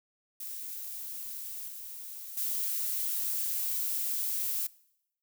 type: noise with level steps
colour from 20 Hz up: violet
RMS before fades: -40 / -43 / -32 dBFS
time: 0.4-4.67 s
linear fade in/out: 5 ms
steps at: 1.68 / 2.37 s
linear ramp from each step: 5 ms
effects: noise-tail reverb RT60 0.8 s tail -22 dB re dry